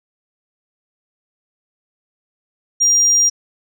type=tone; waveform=sine; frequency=5700 Hz; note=F8; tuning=34 cents sharp; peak=-9 dBFS; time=2.8-3.3 s; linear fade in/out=20 ms; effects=tanh soft clip ceiling -6 dBFS